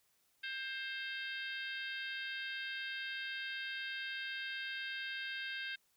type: harmonic tone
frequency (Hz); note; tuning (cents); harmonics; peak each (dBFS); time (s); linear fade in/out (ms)
529; C5; +19; 3 / 4 / 5 / 6 / 7 / 8 / 9; -42 / -49 / -47 / -48 / -49 / -60 / -55; 0.43-5.76; 10
effects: white hiss -75 dBFS RMS until 5.96 s